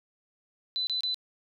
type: tone bursts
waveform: sine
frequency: 4007 Hz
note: B7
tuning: 24 cents sharp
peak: -27 dBFS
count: 3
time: 0.76-1.144 s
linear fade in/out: 0 ms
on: 110 ms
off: 27 ms
effects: none